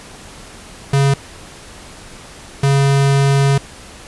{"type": "tone pair in turn", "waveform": "square", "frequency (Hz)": [138.59, 138.59], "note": ["C#3", "C#3"], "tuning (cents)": [0, 0], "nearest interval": "unison", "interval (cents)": 0, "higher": "neither", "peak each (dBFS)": -11, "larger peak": "neither", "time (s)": [[0.93, 1.14], [2.63, 3.58]], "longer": "second", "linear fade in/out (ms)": 5, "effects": ["pink hiss -37 dBFS RMS until 4.07 s", "resampled to 24000 Hz"]}